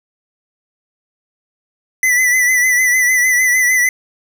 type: tone with vibrato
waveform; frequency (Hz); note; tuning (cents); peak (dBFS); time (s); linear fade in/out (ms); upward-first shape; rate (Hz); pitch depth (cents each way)
square; 1995; B6; +17; -11; 2.03-3.89; 2; sine; 6.6; 46
effects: none